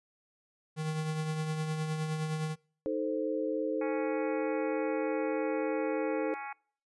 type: tone with tremolo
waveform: square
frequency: 156.2 Hz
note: D#3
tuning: 7 cents sharp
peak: -30 dBFS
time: 0.76-2.56 s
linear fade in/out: 50 ms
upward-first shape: triangle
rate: 9.7 Hz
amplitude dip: 45%
type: chord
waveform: sine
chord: A diminished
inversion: second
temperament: equal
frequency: 311.1 / 440 / 523.3 Hz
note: Eb4 / A4 / C5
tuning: 0 / 0 / 0 cents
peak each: -34 dBFS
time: 2.86-6.34 s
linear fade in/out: 0 ms
type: harmonic tone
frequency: 277.2 Hz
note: C#4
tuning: in tune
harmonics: 3 / 4 / 5 / 6 / 7 / 8 / 9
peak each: -40 / -47 / -46 / -50 / -50 / -47 / -51 dBFS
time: 3.81-6.53 s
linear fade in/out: 5 ms
effects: noise-tail reverb RT60 0.5 s tail -26 dB re dry + resampled to 24000 Hz